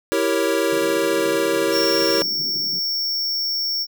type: chord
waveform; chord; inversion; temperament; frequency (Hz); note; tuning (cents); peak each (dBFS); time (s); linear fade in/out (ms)
square; E diminished seventh; none; equal; 329.6 / 392 / 466.2 / 554.4; E4 / G4 / Bb4 / Db5; 0 / 0 / 0 / 0; -24; 0.12-2.22; 0
type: band-pass noise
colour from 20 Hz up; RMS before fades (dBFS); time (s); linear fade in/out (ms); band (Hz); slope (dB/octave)
pink; -40; 0.72-2.79; 0; 130 to 420; 96
type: tone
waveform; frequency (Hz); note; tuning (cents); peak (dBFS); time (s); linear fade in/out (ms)
square; 5470; F8; -37; -21; 1.71-3.87; 50
effects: none